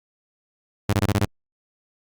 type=tone bursts; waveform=sawtooth; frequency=101 Hz; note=G#2; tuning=48 cents flat; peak=-13 dBFS; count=6; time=0.89-1.251 s; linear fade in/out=5 ms; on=41 ms; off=23 ms; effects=Opus 48 kbps